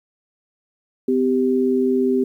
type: tone pair together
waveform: sine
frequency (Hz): 254.7 / 392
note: C4 / G4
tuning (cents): -46 / 0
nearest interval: perfect fifth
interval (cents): 746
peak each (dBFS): -18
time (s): 1.08-2.24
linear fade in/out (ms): 5
effects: 9-bit